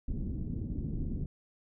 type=low-pass noise; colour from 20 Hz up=pink; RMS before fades=-35 dBFS; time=0.08-1.26 s; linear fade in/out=2 ms; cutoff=290 Hz; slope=24 dB/octave; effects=none